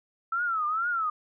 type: tone with vibrato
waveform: sine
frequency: 1318.5 Hz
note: E6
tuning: in tune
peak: -25 dBFS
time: 0.32-1.1 s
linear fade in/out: 5 ms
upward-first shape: triangle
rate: 2.2 Hz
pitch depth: 180 cents each way
effects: none